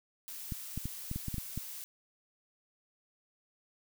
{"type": "noise", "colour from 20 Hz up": "blue", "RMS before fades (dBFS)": -44, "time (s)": [0.28, 1.84], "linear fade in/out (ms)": 0}
{"type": "clicks", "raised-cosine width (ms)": 5, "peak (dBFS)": -24, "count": 9, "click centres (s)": [0.522, 0.776, 0.856, 1.114, 1.16, 1.283, 1.343, 1.382, 1.576]}
{"effects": []}